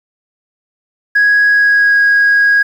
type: tone with pitch glide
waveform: sine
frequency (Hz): 1661.2 to 1645.9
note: G#6 to G#6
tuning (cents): 0 to -16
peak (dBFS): -5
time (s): 1.15-2.63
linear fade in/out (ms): 10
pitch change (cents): -16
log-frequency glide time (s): 1.47-1.98
effects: tanh soft clip ceiling -4 dBFS + 7-bit